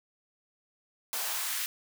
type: noise with high-pass filter sweep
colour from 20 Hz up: white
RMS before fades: -33 dBFS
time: 1.13-1.66 s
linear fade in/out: 0 ms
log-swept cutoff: 520 to 1800 Hz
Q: 1.3
effects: none